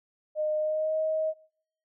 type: tone with pitch glide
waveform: sine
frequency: 613 to 629.9 Hz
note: D#5 to D#5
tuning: -26 to +21 cents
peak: -25 dBFS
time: 0.35-1.34 s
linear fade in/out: 50 ms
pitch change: +47 cents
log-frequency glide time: 0.57-0.97 s
effects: noise-tail reverb RT60 0.6 s tail -23 dB re dry